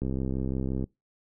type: click train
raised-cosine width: 3 ms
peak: -18 dBFS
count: 55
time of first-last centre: 0.02-0.841 s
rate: 65.8 Hz
effects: noise-tail reverb RT60 0.2 s tail -24 dB re dry